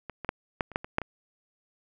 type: clicks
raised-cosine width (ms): 0.5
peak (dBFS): -22 / -22 / -11 / -11 / -29 / -11 / -23 / -9 / -19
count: 9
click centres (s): 0.097 / 0.247 / 0.291 / 0.608 / 0.717 / 0.759 / 0.845 / 0.984 / 1.017
effects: none